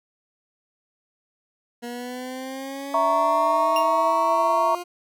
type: linear sweep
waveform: 20% pulse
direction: up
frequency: 237.6 to 354.4 Hz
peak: -26 dBFS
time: 1.82-4.84 s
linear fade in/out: 20 ms
type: chord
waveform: sine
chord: A# diminished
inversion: second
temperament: equal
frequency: 659.3 / 932.3 / 1108.7 Hz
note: E5 / A#5 / C#6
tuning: 0 / 0 / 0 cents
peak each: -22 dBFS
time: 2.94-4.75 s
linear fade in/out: 2 ms
type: tone with exponential decay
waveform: 35% pulse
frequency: 2786 Hz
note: F7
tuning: 5 cents flat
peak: -22 dBFS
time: 3.76-3.93 s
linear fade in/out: 2 ms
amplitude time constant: 35 ms
effects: none